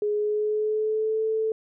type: tone with pitch glide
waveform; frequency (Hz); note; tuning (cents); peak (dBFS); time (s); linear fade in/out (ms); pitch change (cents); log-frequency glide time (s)
sine; 417.6 to 440.1; G#4 to A4; +10 to 0; -22; 0.02-1.52; 2; +90; 0.12-1.23
effects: none